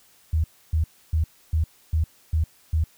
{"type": "tone bursts", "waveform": "sine", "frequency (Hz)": 79.2, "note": "D#2", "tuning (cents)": 31, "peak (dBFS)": -18, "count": 7, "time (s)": [0.33, 2.84], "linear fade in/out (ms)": 5, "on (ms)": 110, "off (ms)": 290, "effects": ["white hiss -57 dBFS RMS until 2.97 s"]}